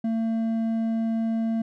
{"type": "tone with hard clipping", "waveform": "sine", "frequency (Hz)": 225.5, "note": "A3", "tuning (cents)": 43, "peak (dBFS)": -24, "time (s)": [0.04, 1.62], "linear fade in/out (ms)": 5, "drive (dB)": 5, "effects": []}